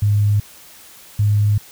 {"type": "tone pair in turn", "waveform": "sine", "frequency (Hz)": [103.3, 103.96], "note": ["G#2", "G#2"], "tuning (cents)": [-9, 2], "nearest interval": "unison", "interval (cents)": 11, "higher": "second", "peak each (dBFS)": -12, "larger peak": "neither", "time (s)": [[0.02, 0.4], [1.19, 1.58]], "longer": "second", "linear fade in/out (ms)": 5, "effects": ["white hiss -43 dBFS RMS until 1.71 s"]}